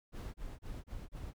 brown noise bursts, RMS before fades -43 dBFS, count 5, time 0.12-1.336 s, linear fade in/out 50 ms, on 220 ms, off 29 ms, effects none

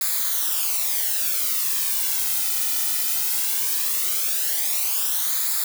blue noise with flanger, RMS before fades -23 dBFS, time 0.01-5.64 s, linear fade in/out 2 ms, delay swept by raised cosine 0.34 to 1.84 ms, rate 0.18 Hz, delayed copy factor -0.7, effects none

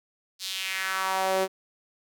sawtooth tone with high-pass filter sweep, 190 Hz, F#3, 46 cents sharp, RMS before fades -28 dBFS, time 0.39-1.48 s, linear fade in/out 50 ms, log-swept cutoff 4500 to 420 Hz, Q 2.5, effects none

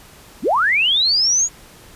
sine linear sweep, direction up, 143.9 to 6860 Hz, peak -13 dBFS, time 0.42-1.49 s, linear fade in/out 50 ms, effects pink hiss -44 dBFS RMS until 1.95 s + resampled to 32000 Hz

